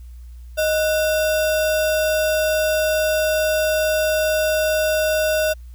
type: tone with sample-and-hold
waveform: sine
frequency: 622.3 Hz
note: D#5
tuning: in tune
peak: -16 dBFS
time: 0.57-5.54 s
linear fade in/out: 20 ms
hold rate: 2100 Hz
effects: added 60 Hz sine -35 dBFS peak until 5.74 s + white hiss -60 dBFS RMS until 5.74 s